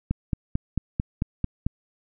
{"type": "click train", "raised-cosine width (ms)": 5, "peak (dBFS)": -11, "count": 8, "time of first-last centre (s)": [0.11, 1.666], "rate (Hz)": 4.5, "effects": []}